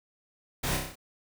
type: noise with echo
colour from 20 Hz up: pink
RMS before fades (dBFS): -31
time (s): 0.63-0.77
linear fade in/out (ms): 10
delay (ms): 31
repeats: 6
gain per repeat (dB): -3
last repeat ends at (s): 0.956
effects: none